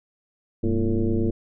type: tone with frequency modulation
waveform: sine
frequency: 123.47 Hz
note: B2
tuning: in tune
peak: -19 dBFS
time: 0.63-1.31 s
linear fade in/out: 10 ms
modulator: 109 Hz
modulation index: 2.7
effects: none